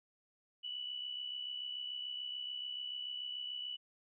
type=tone with amplitude modulation; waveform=sine; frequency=2960 Hz; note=F#7; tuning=in tune; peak=-37 dBFS; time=0.63-3.77 s; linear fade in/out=20 ms; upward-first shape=sine; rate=66.9 Hz; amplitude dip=55%; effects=none